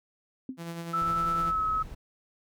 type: tone with exponential decay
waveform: sine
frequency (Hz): 260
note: C4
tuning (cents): -11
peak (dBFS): -29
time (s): 0.49-0.61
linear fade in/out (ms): 2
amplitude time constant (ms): 25
type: tone with tremolo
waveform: sawtooth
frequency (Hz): 168.3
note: E3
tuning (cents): +36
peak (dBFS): -30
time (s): 0.57-1.53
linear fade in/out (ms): 50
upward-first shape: sine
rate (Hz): 10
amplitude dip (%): 40
type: tone with pitch glide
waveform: sine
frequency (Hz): 1318.5 to 1284.7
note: E6 to E6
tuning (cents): 0 to -45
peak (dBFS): -25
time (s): 0.93-1.83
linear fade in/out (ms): 10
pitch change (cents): -45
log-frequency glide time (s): 1.39-1.63
type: noise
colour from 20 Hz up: brown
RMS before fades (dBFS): -41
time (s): 1.01-1.95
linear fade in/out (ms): 10
effects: none